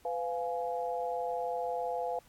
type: chord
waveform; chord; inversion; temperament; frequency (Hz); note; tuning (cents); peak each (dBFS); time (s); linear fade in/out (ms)
sine; F diminished; second; just; 502.9 / 698.5 / 838.1; Cb5 / F5 / Ab5; +31 / 0 / +16; -35 / -35 / -38; 0.05-2.19; 2
effects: pink hiss -63 dBFS RMS until 2.28 s + AAC 64 kbps